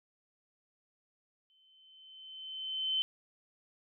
sine tone with exponential growth, 3069 Hz, G7, 37 cents flat, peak -27 dBFS, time 1.5-3.02 s, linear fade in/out 0 ms, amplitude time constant 330 ms, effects none

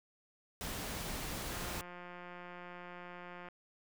pink noise, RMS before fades -41 dBFS, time 0.61-1.81 s, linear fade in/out 0 ms
click train, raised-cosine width 0.5 ms, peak -34 dBFS, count 349, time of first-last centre 1.52-3.486 s, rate 177 Hz
effects none

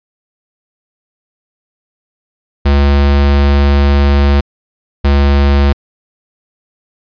square tone pair in turn, 70.6 / 70.35 Hz, C#2 / C#2, +32 / +26 cents, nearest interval unison, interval 6 cents, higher first, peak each -7 dBFS, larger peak neither, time 2.65-4.41 / 5.04-5.73 s, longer first, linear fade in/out 10 ms, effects resampled to 11025 Hz

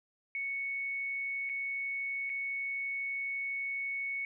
sine tone with dropouts, 2217 Hz, C#7, in tune, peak -33 dBFS, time 0.35-4.25 s, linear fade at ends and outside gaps 1 ms, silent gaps 1.492-1.496 / 2.295-2.299 s, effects none

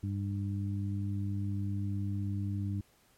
harmonic tone, 99.7 Hz, G2, 30 cents sharp, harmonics 1 / 2 / 3, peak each -32 / -38 / -42 dBFS, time 0.03-2.81 s, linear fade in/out 5 ms, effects pink hiss -66 dBFS RMS until 3.17 s + MP3 64 kbps

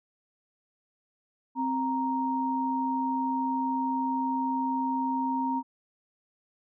sine tone pair together, 261.9 / 933.3 Hz, C4 / A#5, +2 / +2 cents, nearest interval octave + minor seventh, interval 2200 cents, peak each -29 / -28 dBFS, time 1.55-5.63 s, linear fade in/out 50 ms, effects none

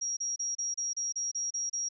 sine tone bursts, 5660 Hz, F8, 22 cents sharp, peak -30 dBFS, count 10, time 0.01-1.889 s, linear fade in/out 10 ms, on 160 ms, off 31 ms, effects none

